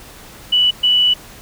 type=tone bursts at uneven times; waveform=sine; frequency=2960 Hz; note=F#7; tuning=in tune; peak=-10 dBFS; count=2; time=0.52-0.71 / 0.83-1.14 s; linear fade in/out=10 ms; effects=pink hiss -39 dBFS RMS until 1.41 s